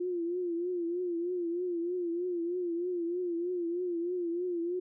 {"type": "tone with vibrato", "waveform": "sine", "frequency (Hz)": 349.2, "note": "F4", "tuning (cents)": 0, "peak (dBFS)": -30, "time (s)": [0, 4.8], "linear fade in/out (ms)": 10, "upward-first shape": "triangle", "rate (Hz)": 3.2, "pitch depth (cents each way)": 87, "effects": []}